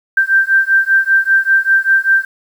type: beating tone pair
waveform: sine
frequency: 1568 / 1573.1 Hz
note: G6 / G6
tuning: 0 / +6 cents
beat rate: 5.1 Hz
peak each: -12 dBFS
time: 0.17-2.25 s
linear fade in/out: 5 ms
effects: 7-bit